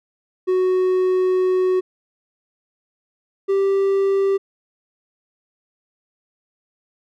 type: tone pair in turn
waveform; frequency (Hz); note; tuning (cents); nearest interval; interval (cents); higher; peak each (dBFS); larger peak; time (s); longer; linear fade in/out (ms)
triangle; 370 / 391.5; F#4 / G4; 0 / -2; minor second; 98; second; -13; neither; 0.47-1.81 / 3.48-4.38; first; 20
effects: none